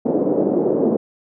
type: band-pass noise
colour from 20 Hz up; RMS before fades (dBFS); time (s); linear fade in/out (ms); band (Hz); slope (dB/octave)
pink; -18; 0.05-0.97; 10; 230 to 530; 24
effects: none